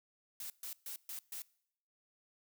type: noise bursts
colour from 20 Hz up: blue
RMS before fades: -44 dBFS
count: 5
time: 0.4-1.42 s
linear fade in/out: 2 ms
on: 100 ms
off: 130 ms
effects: noise-tail reverb RT60 0.7 s tail -23 dB re dry

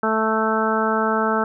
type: harmonic tone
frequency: 220 Hz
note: A3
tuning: in tune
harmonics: 1 / 2 / 3 / 4 / 5 / 6 / 7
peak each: -24 / -24 / -26 / -25 / -29 / -23 / -28 dBFS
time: 0.03-1.44 s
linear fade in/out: 2 ms
effects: none

